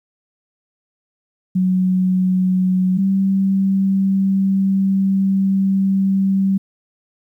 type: tone pair in turn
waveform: sine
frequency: 185 / 193.53 Hz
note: F#3 / G3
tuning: 0 / -22 cents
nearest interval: minor second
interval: 78 cents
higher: second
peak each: -13 dBFS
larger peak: neither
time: 1.55-2.98 / 2.98-6.58 s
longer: second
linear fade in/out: 10 ms
effects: 9-bit